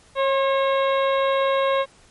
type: harmonic tone with a mistuned harmonic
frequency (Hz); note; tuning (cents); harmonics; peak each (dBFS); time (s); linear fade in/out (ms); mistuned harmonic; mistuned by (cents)
544; C#5; -33; 1 / 2 / 3 / 4 / 5 / 6 / 7; -19 / -23 / -32 / -32 / -36 / -38 / -34; 0.15-1.86; 50; 2; -24
effects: pink hiss -53 dBFS RMS until 2.1 s + MP3 48 kbps